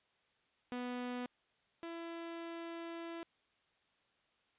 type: tone pair in turn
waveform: sawtooth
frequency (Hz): 246.9 / 334.9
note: B3 / E4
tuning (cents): 0 / +27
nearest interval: perfect fourth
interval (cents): 527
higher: second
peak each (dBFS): -35 / -39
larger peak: first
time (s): 0.72-1.26 / 1.83-3.23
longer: second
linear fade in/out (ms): 0
effects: white hiss -75 dBFS RMS until 4.58 s + resampled to 8000 Hz